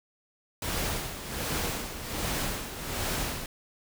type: noise with tremolo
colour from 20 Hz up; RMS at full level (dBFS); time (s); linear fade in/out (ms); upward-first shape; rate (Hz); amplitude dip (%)
pink; -30; 0.62-3.46; 2; sine; 1.3; 65
effects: none